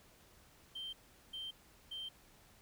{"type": "tone bursts", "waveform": "triangle", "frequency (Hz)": 3134, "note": "G7", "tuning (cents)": -1, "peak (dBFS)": -39, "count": 3, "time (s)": [0.75, 2.09], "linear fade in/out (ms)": 10, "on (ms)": 180, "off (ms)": 400, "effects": ["tanh soft clip ceiling -38 dBFS", "pink hiss -64 dBFS RMS until 2.61 s"]}